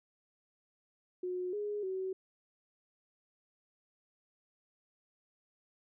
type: tone with pitch steps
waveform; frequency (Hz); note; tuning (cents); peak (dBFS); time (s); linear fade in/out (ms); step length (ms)
sine; 363.1 / 414.9 / 377.5; F#4 / G#4 / F#4; -33 / -2 / +35; -34; 1.23-2.13; 5; 300
effects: none